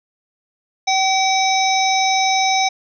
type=harmonic tone; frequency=764 Hz; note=G5; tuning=45 cents flat; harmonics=1 / 3 / 5 / 7 / 8; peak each=-16 / -21 / -23 / -24 / -25 dBFS; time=0.87-2.69 s; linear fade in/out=10 ms; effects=none